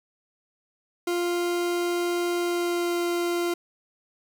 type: tone with pitch glide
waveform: 40% pulse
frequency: 349.2 to 346.8 Hz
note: F4 to F4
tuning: 0 to -12 cents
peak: -23 dBFS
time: 1.07-3.54 s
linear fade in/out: 5 ms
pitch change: -12 cents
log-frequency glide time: 2.38-2.99 s
effects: 9-bit